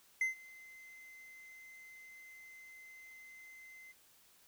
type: tone with ADSR envelope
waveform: triangle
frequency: 2064 Hz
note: C7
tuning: 24 cents flat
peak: -27 dBFS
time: 0.21-3.93 s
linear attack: 3 ms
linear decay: 130 ms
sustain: -24 dB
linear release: 22 ms
effects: white hiss -66 dBFS RMS until 4.47 s